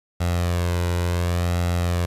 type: tone with flanger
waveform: sawtooth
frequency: 87.31 Hz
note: F2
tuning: in tune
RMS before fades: -22 dBFS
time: 0.2-2.06 s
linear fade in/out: 10 ms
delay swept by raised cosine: 1.5 to 2.05 ms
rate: 0.69 Hz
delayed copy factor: +0.5
effects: resampled to 32000 Hz + 8-bit